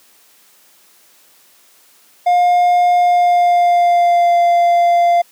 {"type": "tone with pitch glide", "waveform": "triangle", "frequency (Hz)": [710, 693.4], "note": ["F5", "F5"], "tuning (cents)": [28, -13], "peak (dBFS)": -7, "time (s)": [2.26, 5.22], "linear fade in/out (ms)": 10, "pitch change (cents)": -41, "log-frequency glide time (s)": [2.95, 4.37], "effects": ["white hiss -50 dBFS RMS until 5.31 s", "high-pass 200 Hz 12 dB/octave"]}